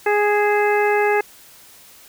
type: harmonic tone with a mistuned harmonic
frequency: 414.9 Hz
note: G#4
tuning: 2 cents flat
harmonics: 1 / 2 / 3 / 4 / 5 / 6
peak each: -17 / -20 / -30 / -24 / -25 / -30 dBFS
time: 0.06-1.21 s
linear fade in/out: 5 ms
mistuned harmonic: 6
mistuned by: +64 cents
effects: white hiss -46 dBFS RMS until 2.08 s